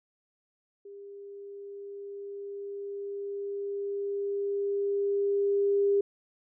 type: tone with level ramp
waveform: sine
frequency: 401.2 Hz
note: G4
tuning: 40 cents sharp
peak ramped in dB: -43 to -21 dBFS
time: 0.85-6.01 s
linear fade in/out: 5 ms
effects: none